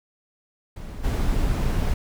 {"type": "noise with level steps", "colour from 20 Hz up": "brown", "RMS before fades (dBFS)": [-34, -22], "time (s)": [0.76, 1.94], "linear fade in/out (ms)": 5, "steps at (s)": 1.03, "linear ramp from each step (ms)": 20, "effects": []}